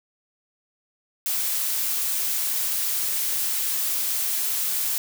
blue noise, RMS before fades -25 dBFS, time 1.26-4.98 s, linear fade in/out 0 ms, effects none

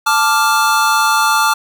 square chord, D minor, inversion second, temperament equal, 880 / 1174.7 / 1396.9 Hz, A5 / D6 / F6, 0 / 0 / 0 cents, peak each -16 dBFS, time 0.06-1.54 s, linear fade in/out 10 ms, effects none

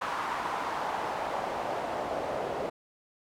pink noise with band-pass filter sweep, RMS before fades -33 dBFS, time 0.01-2.7 s, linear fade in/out 10 ms, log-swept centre 1100 to 570 Hz, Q 2.2, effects none

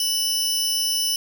sawtooth tone pair together, 2960 / 5274 Hz, F#7 / E8, 0 / 0 cents, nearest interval minor seventh, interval 1000 cents, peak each -21 / -20 dBFS, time 0-1.16 s, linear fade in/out 2 ms, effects 7-bit

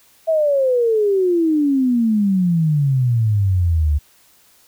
sine exponential sweep, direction down, 659.3 to 71 Hz, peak -13 dBFS, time 0.27-3.99 s, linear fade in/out 20 ms, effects white hiss -53 dBFS RMS until 4.67 s

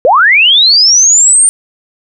sine linear sweep, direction up, 460 to 9000 Hz, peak -3 dBFS, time 0.05-1.49 s, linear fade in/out 0 ms, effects none

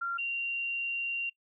sine tone pair in turn, 1382 / 2764 Hz, F6 / F7, -19 / -19 cents, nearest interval octave, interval 1200 cents, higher second, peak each -30 / -30 dBFS, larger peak neither, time 0.01-0.18 / 0.18-1.3 s, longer second, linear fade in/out 10 ms, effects noise-tail reverb RT60 0.1 s tail -22 dB re dry

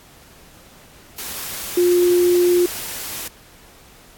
sine tone in noise, 354.2 Hz, F4, 24 cents sharp, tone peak -12 dBFS, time 1.77-2.66 s, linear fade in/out 5 ms, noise white, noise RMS -29 dBFS, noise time 1.18-3.28 s, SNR +14 dB, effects pink hiss -47 dBFS RMS until 4.17 s + AAC 64 kbps

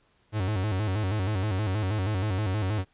45% pulse tone with vibrato, 100.3 Hz, G2, 40 cents sharp, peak -25 dBFS, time 0.32-2.85 s, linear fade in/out 50 ms, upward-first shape square, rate 6.3 Hz, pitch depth 120 cents each way, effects pink hiss -66 dBFS RMS until 2.93 s + resampled to 8000 Hz

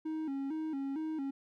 triangle tone with vibrato, 293.7 Hz, D4, in tune, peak -32 dBFS, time 0.05-1.31 s, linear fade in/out 10 ms, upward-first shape square, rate 2.2 Hz, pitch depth 120 cents each way, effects none

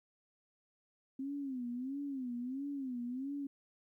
sine tone with vibrato, 261.6 Hz, C4, in tune, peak -37 dBFS, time 1.19-3.47 s, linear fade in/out 5 ms, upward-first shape sine, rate 1.5 Hz, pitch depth 150 cents each way, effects 13-bit

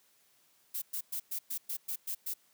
violet noise bursts, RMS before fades -36 dBFS, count 9, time 0.74-2.34 s, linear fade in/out 10 ms, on 80 ms, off 110 ms, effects white hiss -68 dBFS RMS until 2.53 s + high-pass 100 Hz 12 dB/octave

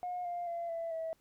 sine tone with pitch steps, 718 / 700.4 / 683.2 / 666.4 / 650.1 Hz, F5 / F5 / F5 / E5 / E5, +48 / +5 / -38 / +19 / -24 cents, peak -34 dBFS, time 0.03-1.13 s, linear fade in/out 0 ms, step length 220 ms, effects tanh soft clip ceiling -31 dBFS + pink hiss -72 dBFS RMS until 1.2 s

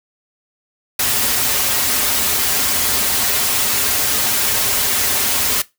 white noise with comb filter, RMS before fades -17 dBFS, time 0.99-5.62 s, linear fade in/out 5 ms, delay 6 ms, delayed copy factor -0.65, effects noise-tail reverb RT60 0.2 s tail -19 dB re dry

